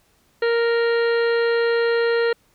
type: harmonic tone with a mistuned harmonic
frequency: 466.2 Hz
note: A#4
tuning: in tune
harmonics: 1 / 2 / 3 / 4 / 5 / 6 / 7 / 8 / 9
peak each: -17 / -33 / -28 / -28 / -39 / -37 / -41 / -46 / -36 dBFS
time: 0.42-2.33 s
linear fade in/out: 5 ms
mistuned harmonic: 8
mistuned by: +64 cents
effects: pink hiss -61 dBFS RMS until 2.54 s